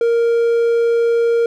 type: tone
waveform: triangle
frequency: 466.2 Hz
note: A#4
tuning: in tune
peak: -10 dBFS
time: 0.01-1.46 s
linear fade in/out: 2 ms
effects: none